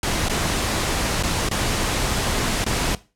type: noise with dropouts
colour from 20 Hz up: pink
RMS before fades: -22 dBFS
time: 0.03-2.95 s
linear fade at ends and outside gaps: 2 ms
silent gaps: 0.285-0.296 / 1.227-1.234 / 1.489-1.512 / 2.643-2.663 s
effects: noise-tail reverb RT60 0.3 s tail -18 dB re dry + low-pass 10000 Hz 12 dB/octave